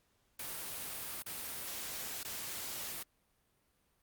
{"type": "noise with dropouts", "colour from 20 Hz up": "white", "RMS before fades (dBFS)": -42, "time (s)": [0.39, 3.03], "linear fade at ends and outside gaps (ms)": 5, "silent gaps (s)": [[1.224, 1.261], [2.233, 2.247]], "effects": ["pink hiss -75 dBFS RMS until 4.02 s", "Opus 48 kbps"]}